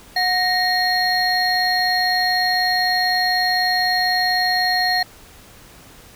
triangle tone cluster, 732 / 1866 / 4259 Hz, F#5 / A#6 / C8, -19 / +1 / +30 cents, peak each -19 dBFS, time 0.16-5.03 s, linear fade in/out 5 ms, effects pink hiss -45 dBFS RMS until 6.15 s

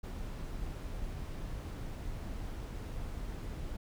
brown noise, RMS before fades -40 dBFS, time 0.03-3.77 s, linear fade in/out 10 ms, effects none

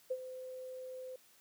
sine tone with ADSR envelope, 513 Hz, C5, 34 cents flat, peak -31 dBFS, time 0.1-1.16 s, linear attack 12 ms, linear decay 53 ms, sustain -12 dB, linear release 4 ms, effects white hiss -65 dBFS RMS until 1.4 s + high-pass 80 Hz 12 dB/octave

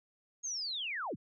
sine linear sweep, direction down, 6645 to 61.74 Hz, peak -35 dBFS, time 0.43-1.16 s, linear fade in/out 20 ms, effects none

